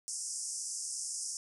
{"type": "band-pass noise", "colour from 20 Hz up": "white", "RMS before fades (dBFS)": -39, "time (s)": [0.08, 1.37], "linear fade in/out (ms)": 0, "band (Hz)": [5100, 9900], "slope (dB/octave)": 96, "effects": []}